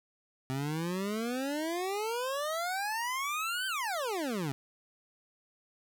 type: exponential two-way sweep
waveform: 25% pulse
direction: up then down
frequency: 129.5 to 1568 to 129.5 Hz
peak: -28 dBFS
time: 0.5-4.52 s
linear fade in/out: 0 ms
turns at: 3.67 s
effects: none